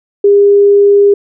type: tone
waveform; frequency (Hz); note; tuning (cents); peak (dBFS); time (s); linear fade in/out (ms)
sine; 404.2; G#4; -47; -3; 0.24-1.14; 5
effects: none